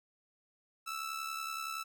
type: tone with amplitude modulation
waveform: sawtooth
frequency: 1318.5 Hz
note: E6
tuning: in tune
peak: -31 dBFS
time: 0.86-1.84 s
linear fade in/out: 20 ms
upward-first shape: sine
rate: 70.7 Hz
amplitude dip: 60%
effects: none